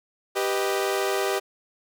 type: chord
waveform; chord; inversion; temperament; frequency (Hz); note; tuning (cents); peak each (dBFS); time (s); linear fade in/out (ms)
sawtooth; G augmented; none; equal; 392 / 493.9 / 622.3; G4 / B4 / D#5; 0 / 0 / 0; -21 / -26 / -26; 0.35-1.4; 20
effects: none